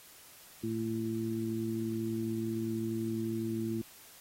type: harmonic tone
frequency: 112.2 Hz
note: A2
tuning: 34 cents sharp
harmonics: 1 / 2 / 3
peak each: -39 / -35 / -35 dBFS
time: 0.63-3.82 s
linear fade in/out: 10 ms
effects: white hiss -55 dBFS RMS until 4.2 s + AAC 48 kbps